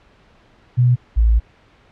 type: tone pair in turn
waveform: sine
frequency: 123.47 / 55.93 Hz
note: B2 / A1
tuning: 0 / +29 cents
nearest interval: octave + major second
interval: 1371 cents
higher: first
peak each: -10 dBFS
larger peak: neither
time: 0.77-0.96 / 1.16-1.4 s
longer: second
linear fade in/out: 20 ms
effects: pink hiss -52 dBFS RMS until 1.91 s + low-pass 3000 Hz 12 dB/octave